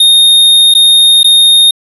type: tone with dropouts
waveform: square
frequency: 3693 Hz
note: A#7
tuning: 17 cents flat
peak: -3 dBFS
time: 0-1.71 s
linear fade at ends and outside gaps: 5 ms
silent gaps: 0.74-0.749 / 1.232-1.243 s
effects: resampled to 32000 Hz + 7-bit